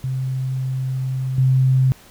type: tone with level steps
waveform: sine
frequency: 130.81 Hz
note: C3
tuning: in tune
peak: -20 / -12 dBFS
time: 0.04-1.92 s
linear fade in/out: 0 ms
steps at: 1.38 s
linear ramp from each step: 2 ms
effects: pink hiss -47 dBFS RMS until 2.1 s